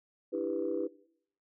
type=chord; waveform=sine; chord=E minor seventh; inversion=third; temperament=just; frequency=296.7 / 329.6 / 395.6 / 494.4 Hz; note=D4 / E4 / G4 / B4; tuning=+18 / 0 / +16 / +2 cents; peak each=-38 / -35 / -36 / -34 dBFS; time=0.32-0.88 s; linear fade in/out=20 ms; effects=noise-tail reverb RT60 0.7 s tail -22 dB re dry + tanh soft clip ceiling -21 dBFS